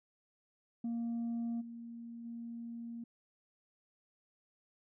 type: tone with level steps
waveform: sine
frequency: 233.3 Hz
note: A#3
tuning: 2 cents sharp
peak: -32 / -44 / -41 dBFS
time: 0.84-3.04 s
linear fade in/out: 5 ms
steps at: 1.6 / 2.24 s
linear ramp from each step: 20 ms
effects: tanh soft clip ceiling -33 dBFS